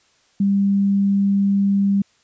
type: tone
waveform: sine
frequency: 198.5 Hz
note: G3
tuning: 22 cents sharp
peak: -14 dBFS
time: 0.4-2.02 s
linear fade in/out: 5 ms
effects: white hiss -59 dBFS RMS until 2.23 s + resampled to 16000 Hz